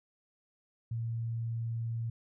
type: tone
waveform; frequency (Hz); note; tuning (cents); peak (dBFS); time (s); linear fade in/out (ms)
sine; 115.1; A#2; -22; -32; 0.91-2.1; 5
effects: none